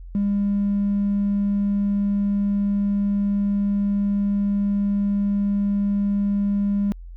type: tone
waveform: triangle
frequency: 201.6 Hz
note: G3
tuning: 49 cents sharp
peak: -15 dBFS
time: 0.15-6.92 s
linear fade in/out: 0 ms
effects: tanh soft clip ceiling -15 dBFS + added 43 Hz sine -35 dBFS peak until 7.16 s